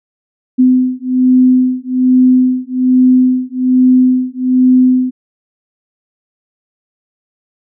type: beating tone pair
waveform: sine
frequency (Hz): 254 / 255.2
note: B3 / C4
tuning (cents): +49 / -43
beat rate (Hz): 1.2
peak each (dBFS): -10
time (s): 0.58-5.11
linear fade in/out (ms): 20
effects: none